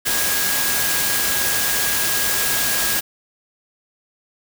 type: tone in noise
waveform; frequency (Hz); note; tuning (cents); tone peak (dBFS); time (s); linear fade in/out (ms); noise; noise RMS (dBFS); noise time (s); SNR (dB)
sine; 1644; G#6; -18; -27; 0.05-3.01; 20; white; -20; 0.05-3.01; -10
effects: none